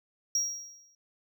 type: tone with exponential decay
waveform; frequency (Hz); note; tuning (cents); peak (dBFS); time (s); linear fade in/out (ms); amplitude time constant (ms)
triangle; 5650; F8; +19; -22; 0.35-0.95; 2; 130
effects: none